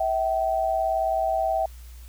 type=tone pair together; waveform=sine; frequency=650 / 768.6 Hz; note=E5 / G5; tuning=-24 / -34 cents; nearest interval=minor third; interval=290 cents; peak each=-24 dBFS; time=0-1.66 s; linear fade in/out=5 ms; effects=added 60 Hz sine -40 dBFS peak until 2.08 s + white hiss -54 dBFS RMS until 2.08 s